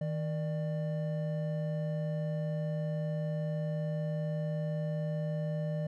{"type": "tone pair together", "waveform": "triangle", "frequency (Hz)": [157.8, 595.8], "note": ["D#3", "D5"], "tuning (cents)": [25, 25], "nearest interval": "octave + major seventh", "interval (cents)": 2300, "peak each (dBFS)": [-30, -36], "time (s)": [0.01, 5.87], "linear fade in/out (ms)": 5, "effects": []}